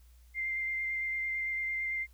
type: tone with vibrato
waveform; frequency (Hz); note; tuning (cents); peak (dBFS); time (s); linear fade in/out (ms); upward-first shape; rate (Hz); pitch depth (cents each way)
sine; 2095; C7; +2; -31; 0.34-2.07; 50; square; 8.9; 9
effects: added 60 Hz sine -55 dBFS peak until 2.13 s + white hiss -69 dBFS RMS until 2.13 s